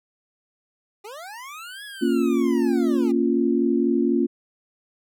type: linear two-way sweep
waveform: 25% pulse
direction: up then down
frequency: 387 to 1701 to 387 Hz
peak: -32 dBFS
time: 1.04-3.12 s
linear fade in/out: 10 ms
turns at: 1.84 s
type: chord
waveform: sine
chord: Bb minor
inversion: none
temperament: equal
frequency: 233.1 / 277.2 / 349.2 Hz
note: Bb3 / Db4 / F4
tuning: 0 / 0 / 0 cents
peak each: -22 dBFS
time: 2.01-4.27 s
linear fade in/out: 20 ms
effects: none